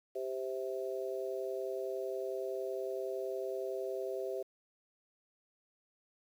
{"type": "harmonic tone", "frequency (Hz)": 130.81, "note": "C3", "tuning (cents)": 0, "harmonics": [3, 4, 5], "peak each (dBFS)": [-38, -40, -42], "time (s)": [0.15, 4.43], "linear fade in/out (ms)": 10, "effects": ["10-bit"]}